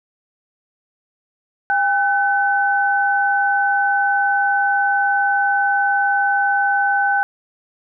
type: tone pair together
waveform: sine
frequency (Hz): 803 / 1515.9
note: G5 / F#6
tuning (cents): +41 / +42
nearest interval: major seventh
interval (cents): 1101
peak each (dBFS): -17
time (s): 1.7-7.23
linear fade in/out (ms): 0
effects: none